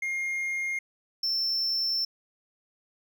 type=tone pair in turn; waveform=triangle; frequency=2129 / 5365 Hz; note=C7 / E8; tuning=+30 / +30 cents; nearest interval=octave + major third; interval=1600 cents; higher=second; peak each=-26 / -24 dBFS; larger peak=second; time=0.02-0.79 / 1.23-2.05 s; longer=second; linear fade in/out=5 ms; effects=none